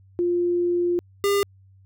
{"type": "tone pair in turn", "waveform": ["sine", "square"], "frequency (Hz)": [350.1, 402.2], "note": ["F4", "G4"], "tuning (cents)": [4, 44], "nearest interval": "major second", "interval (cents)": 240, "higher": "second", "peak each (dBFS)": -19, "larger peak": "neither", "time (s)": [[0.19, 0.99], [1.24, 1.43]], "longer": "first", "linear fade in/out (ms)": 0, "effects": ["added 96 Hz sine -50 dBFS peak until 1.85 s"]}